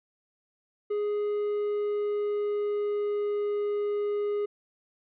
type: tone with pitch glide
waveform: triangle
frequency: 415.3 to 412.7 Hz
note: G#4 to G#4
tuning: 0 to -11 cents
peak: -24 dBFS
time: 0.9-4.46 s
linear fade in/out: 10 ms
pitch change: -11 cents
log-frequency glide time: 1.11-3.54 s
effects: resampled to 8000 Hz